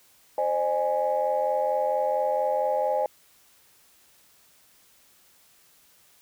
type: chord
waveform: sine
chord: Ab major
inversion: first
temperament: equal with one note detuned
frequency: 523.3 / 607.7 / 830.6 Hz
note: C5 / Eb5 / Ab5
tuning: 0 / -41 / 0 cents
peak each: -26 dBFS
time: 0.38-3.06 s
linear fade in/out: 2 ms
effects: tanh soft clip ceiling -14 dBFS + white hiss -59 dBFS RMS until 6.21 s